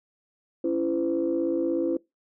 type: tone cluster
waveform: sine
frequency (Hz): 278.7 / 335.3 / 511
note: C#4 / E4 / C5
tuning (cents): +9 / +30 / -41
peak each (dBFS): -29 / -24 / -29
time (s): 0.64-1.97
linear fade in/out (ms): 5
effects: noise-tail reverb RT60 0.2 s tail -22 dB re dry + tanh soft clip ceiling -15 dBFS